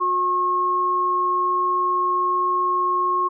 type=tone pair together; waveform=sine; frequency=361.9 / 1084.5 Hz; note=F#4 / C#6; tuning=-38 / -38 cents; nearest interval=octave + perfect fifth; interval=1900 cents; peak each=-28 / -18 dBFS; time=0-3.29 s; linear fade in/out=20 ms; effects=none